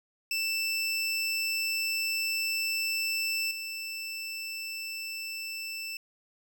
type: tone with level steps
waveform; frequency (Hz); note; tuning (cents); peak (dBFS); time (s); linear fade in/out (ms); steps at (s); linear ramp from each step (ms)
25% pulse; 2660; E7; +15; -24 / -31; 0.31-5.97; 2; 3.51; 2
effects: none